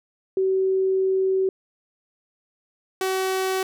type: tone pair in turn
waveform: sine / sawtooth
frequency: 380.5 / 378.4 Hz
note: F#4 / F#4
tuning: +48 / +39 cents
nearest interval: unison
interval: 9 cents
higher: first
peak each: -18 dBFS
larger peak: neither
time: 0.37-1.49 / 3.01-3.63 s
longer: first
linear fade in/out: 2 ms
effects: none